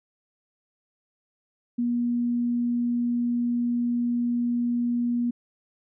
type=tone; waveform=sine; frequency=240 Hz; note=B3; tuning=49 cents flat; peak=-22 dBFS; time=1.78-5.31 s; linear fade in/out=10 ms; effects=none